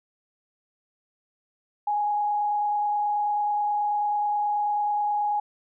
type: tone with frequency modulation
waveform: sine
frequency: 830.6 Hz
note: G#5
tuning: in tune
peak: -22 dBFS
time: 1.87-5.4 s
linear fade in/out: 5 ms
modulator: 29.3 Hz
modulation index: 0.41
effects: none